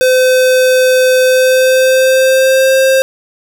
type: tone with pitch glide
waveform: square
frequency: 512 to 529.7 Hz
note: C5 to C5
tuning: -38 to +21 cents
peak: -7 dBFS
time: 0.01-3.02 s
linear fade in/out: 0 ms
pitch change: +59 cents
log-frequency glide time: 1.23-2.75 s
effects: none